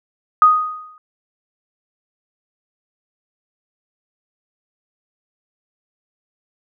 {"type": "tone with exponential decay", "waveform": "sine", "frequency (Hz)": 1244.5, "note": "D#6", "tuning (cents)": 0, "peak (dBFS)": -4, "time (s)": [0.42, 0.98], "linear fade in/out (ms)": 1, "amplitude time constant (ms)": 120, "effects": []}